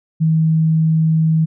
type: tone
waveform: sine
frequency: 159.8 Hz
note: D#3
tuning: 47 cents sharp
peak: -11 dBFS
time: 0.2-1.46 s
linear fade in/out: 20 ms
effects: none